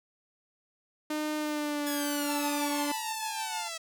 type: tone with pitch glide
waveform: sawtooth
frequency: 304.4 to 289.6 Hz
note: D#4 to D4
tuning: -38 to -24 cents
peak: -26 dBFS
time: 1.1-2.92 s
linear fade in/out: 5 ms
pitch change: -86 cents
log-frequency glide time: 1.37-1.91 s
type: exponential sweep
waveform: 5% pulse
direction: down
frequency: 1725 to 646 Hz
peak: -24 dBFS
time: 1.86-3.78 s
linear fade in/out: 10 ms
type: tone with tremolo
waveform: 45% pulse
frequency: 880 Hz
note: A5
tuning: in tune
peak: -32 dBFS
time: 2.28-3.69 s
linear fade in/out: 20 ms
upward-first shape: triangle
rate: 6.4 Hz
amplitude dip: 50%
effects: none